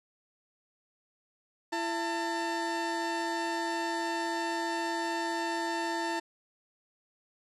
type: tone pair together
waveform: 30% pulse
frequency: 335.7 / 896.2 Hz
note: E4 / A5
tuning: +32 / +32 cents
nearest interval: octave + perfect fourth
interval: 1700 cents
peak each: -31 / -30 dBFS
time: 1.72-6.2 s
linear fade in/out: 10 ms
effects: low-pass 8000 Hz 12 dB/octave